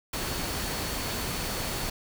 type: tone in noise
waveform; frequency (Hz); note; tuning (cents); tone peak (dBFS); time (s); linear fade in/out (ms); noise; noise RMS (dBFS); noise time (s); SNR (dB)
sine; 4435; C#8; 0; -42; 0.13-1.9; 5; pink; -32; 0.13-1.9; -13
effects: none